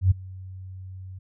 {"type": "tone with ADSR envelope", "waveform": "sine", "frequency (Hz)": 93.6, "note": "F#2", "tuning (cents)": 20, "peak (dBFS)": -12, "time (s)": [0.01, 1.19], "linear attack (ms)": 99, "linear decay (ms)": 13, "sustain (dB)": -24, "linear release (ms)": 10, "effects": []}